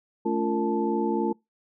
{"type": "tone cluster", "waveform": "sine", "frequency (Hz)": [219.2, 282.2, 346.2, 458.7, 875], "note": ["A3", "C#4", "F4", "A#4", "A5"], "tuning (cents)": [-6, 31, -15, -28, -10], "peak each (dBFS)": [-28, -31, -27, -30, -31], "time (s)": [0.25, 1.33], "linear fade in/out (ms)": 10, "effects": ["noise-tail reverb RT60 0.2 s tail -25 dB re dry"]}